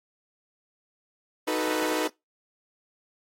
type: chord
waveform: sawtooth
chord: B dominant seventh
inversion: first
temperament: equal with one note detuned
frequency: 312 / 370 / 440 / 493.9 Hz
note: D#4 / F#4 / A4 / B4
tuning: +5 / 0 / 0 / 0 cents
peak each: -25 / -30 / -28 / -26 dBFS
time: 1.47-2.08 s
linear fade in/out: 10 ms
effects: noise-tail reverb RT60 0.2 s tail -23 dB re dry + AAC 48 kbps